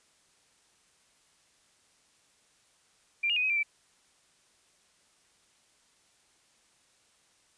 sine tone with pitch steps, 2374 / 2840 / 2487 / 2535 / 2361 / 2323 Hz, D7 / F7 / D#7 / D#7 / D7 / D7, +18 / +28 / -1 / +32 / +9 / -20 cents, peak -25 dBFS, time 3.23-3.632 s, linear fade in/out 10 ms, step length 67 ms, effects white hiss -66 dBFS RMS until 7.57 s + resampled to 22050 Hz

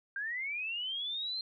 sine linear sweep, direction up, 1568 to 4186 Hz, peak -34 dBFS, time 0.16-1.41 s, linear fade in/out 2 ms, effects none

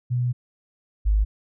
sine tone pair in turn, 123.2 / 51.8 Hz, B2 / G#1, -4 / -4 cents, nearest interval octave + minor third, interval 1500 cents, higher first, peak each -20 / -16 dBFS, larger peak second, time 0.1-0.33 / 1.05-1.25 s, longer first, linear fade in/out 20 ms, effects none

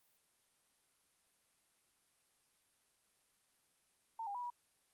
sine tone with pitch steps, 904 / 806 / 979 / 967 Hz, A5 / G5 / B5 / B5, +47 / +48 / -15 / -37 cents, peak -40 dBFS, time 4.19-4.502 s, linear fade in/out 5 ms, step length 78 ms, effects white hiss -75 dBFS RMS until 4.93 s + Opus 32 kbps

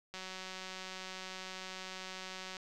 click train, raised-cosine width 0.2 ms, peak -27 dBFS, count 455, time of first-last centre 0.14-2.568 s, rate 187 Hz, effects none

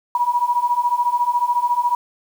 sine beating tone pair, 958 / 972 Hz, A#5 / B5, +47 / -28 cents, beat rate 14 Hz, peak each -20 / -18 dBFS, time 0.15-1.95 s, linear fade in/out 2 ms, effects 7-bit

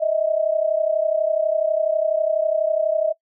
sine tone pair together, 618 / 650.1 Hz, D#5 / E5, -12 / -24 cents, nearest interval minor second, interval 88 cents, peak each -20 dBFS, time 0-3.13 s, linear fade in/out 20 ms, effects noise-tail reverb RT60 0.1 s tail -21 dB re dry

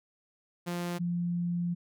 sawtooth / sine tone pair in turn, 174.61 / 173.8 Hz, F3 / F3, 0 / -8 cents, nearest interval unison, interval 8 cents, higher first, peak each -28 dBFS, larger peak neither, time 0.66-0.99 / 0.99-1.75 s, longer second, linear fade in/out 20 ms, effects none

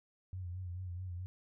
sine tone with vibrato, 90.4 Hz, F#2, 40 cents flat, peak -39 dBFS, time 0.33-1.26 s, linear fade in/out 0 ms, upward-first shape sine, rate 4.6 Hz, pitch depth 59 cents each way, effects none

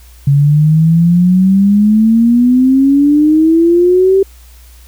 sine exponential sweep, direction up, 138.59 to 392 Hz, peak -5 dBFS, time 0.27-4.23 s, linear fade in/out 5 ms, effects added 60 Hz sine -36 dBFS peak until 4.87 s + white hiss -45 dBFS RMS until 4.87 s

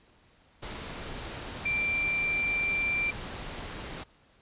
sine tone in noise, 2358 Hz, D7, 6 cents sharp, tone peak -26 dBFS, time 1.65-3.11 s, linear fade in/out 10 ms, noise pink, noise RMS -39 dBFS, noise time 0.62-4.04 s, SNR +10 dB, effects pink hiss -62 dBFS RMS until 4.41 s + resampled to 8000 Hz

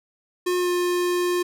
square tone with pitch glide, 359.1 to 355 Hz, F4 to F4, +48 to +28 cents, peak -21 dBFS, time 0.46-1.43 s, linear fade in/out 10 ms, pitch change -20 cents, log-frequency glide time 0.59-0.69 s, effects none

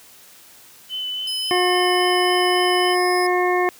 sine tone with vibrato, 3018 Hz, F#7, 34 cents sharp, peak -24 dBFS, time 0.89-2.96 s, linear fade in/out 50 ms, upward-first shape sine, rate 3.6 Hz, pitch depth 13 cents each way
sawtooth tone, 5100 Hz, D#8, 42 cents sharp, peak -24 dBFS, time 1.27-3.27 s, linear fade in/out 5 ms
harmonic tone, 360 Hz, F#4, 47 cents flat, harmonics 1 / 2 / 3 / 5 / 6, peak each -19 / -22 / -24 / -26 / -27 dBFS, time 1.51-3.69 s, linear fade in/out 0 ms
effects white hiss -47 dBFS RMS until 3.79 s + high-pass 80 Hz 12 dB/octave

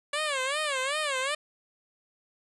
10% pulse tone with vibrato, 565 Hz, C#5, 33 cents sharp, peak -19 dBFS, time 0.13-1.35 s, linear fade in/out 5 ms, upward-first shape sine, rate 2.6 Hz, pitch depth 160 cents each way, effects resampled to 24000 Hz + 10-bit

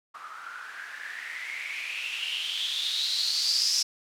violet noise with low-pass filter sweep, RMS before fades -31 dBFS, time 0.14-3.83 s, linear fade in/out 10 ms, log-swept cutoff 1200 to 5400 Hz, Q 8.2, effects none

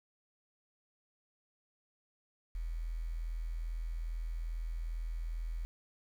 sine tone with quantisation, 41.2 Hz, E1, in tune, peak -35 dBFS, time 2.55-5.65 s, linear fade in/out 0 ms, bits 10, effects none

